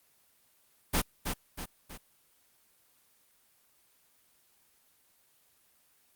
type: noise with echo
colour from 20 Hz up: pink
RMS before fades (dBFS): -26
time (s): 0.93-1.02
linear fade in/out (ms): 20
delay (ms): 320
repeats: 3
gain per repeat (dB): -6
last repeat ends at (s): 1.98
effects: white hiss -67 dBFS RMS until 6.15 s + Opus 24 kbps